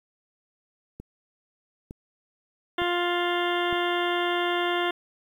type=click train; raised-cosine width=3 ms; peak=-25 dBFS; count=4; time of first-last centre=1-3.727 s; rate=1.1 Hz
type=harmonic tone; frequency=350.6 Hz; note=F4; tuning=7 cents sharp; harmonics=1 / 2 / 3 / 4 / 5 / 6 / 8 / 9 / 10; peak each=-27 / -30 / -32 / -33 / -34 / -35 / -36 / -37 / -37 dBFS; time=2.78-4.91 s; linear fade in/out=5 ms
effects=9-bit